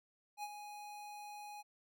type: tone with ADSR envelope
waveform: square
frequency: 830.6 Hz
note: G#5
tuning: in tune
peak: -40 dBFS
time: 0.37-1.63 s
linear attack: 62 ms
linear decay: 44 ms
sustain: -8 dB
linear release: 27 ms
effects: none